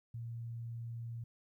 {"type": "tone", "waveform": "sine", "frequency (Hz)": 116.54, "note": "A#2", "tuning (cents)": 0, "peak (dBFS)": -40, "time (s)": [0.14, 1.24], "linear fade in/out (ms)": 5, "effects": ["13-bit"]}